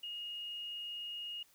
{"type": "tone", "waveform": "sine", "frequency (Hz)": 2862, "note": "F7", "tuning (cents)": 42, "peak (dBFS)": -40, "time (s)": [0.03, 1.43], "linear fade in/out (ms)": 5, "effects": ["white hiss -67 dBFS RMS until 1.54 s"]}